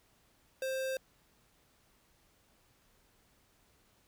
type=tone; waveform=square; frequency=527 Hz; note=C5; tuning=12 cents sharp; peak=-34 dBFS; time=0.62-0.97 s; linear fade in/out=2 ms; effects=pink hiss -69 dBFS RMS until 4.07 s